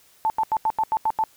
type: tone bursts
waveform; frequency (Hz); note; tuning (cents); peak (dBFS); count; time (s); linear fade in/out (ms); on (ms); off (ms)
sine; 880; A5; 0; -18; 8; 0.25-1.238; 0; 50; 84
effects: white hiss -56 dBFS RMS until 1.36 s